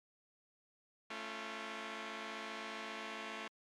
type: chord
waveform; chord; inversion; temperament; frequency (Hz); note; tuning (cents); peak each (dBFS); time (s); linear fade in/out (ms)
5% pulse; A augmented; none; just; 220 / 275 / 343.8; A3 / C#4 / E#4; 0 / -14 / -27; -34 / -39 / -36; 1.1-3.48; 5
effects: low-pass 5000 Hz 12 dB/octave + MP3 96 kbps